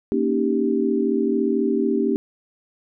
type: chord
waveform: sine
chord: Eb dominant seventh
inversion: second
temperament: equal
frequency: 233.1 / 277.2 / 311.1 / 392 Hz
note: Bb3 / Db4 / Eb4 / G4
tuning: 0 / 0 / 0 / 0 cents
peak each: -23 / -24 / -25 / -22 dBFS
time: 0.12-2.16 s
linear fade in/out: 0 ms
effects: none